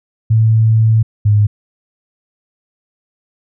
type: tone pair in turn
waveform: sine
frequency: 111.2 / 104.37 Hz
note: A2 / G#2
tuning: +19 / +9 cents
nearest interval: minor second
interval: 110 cents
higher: first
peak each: -7 dBFS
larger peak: neither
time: 0.3-1.03 / 1.25-1.47 s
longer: first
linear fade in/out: 10 ms
effects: none